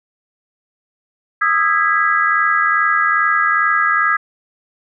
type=chord; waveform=sine; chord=E major seventh; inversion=third; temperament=just; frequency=1236.1 / 1318.5 / 1648.1 / 1977.8 Hz; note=D#6 / E6 / G#6 / B6; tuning=-12 / 0 / -14 / +2 cents; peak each=-17 / -19 / -16 / -21 dBFS; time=1.41-4.17 s; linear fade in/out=10 ms; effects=none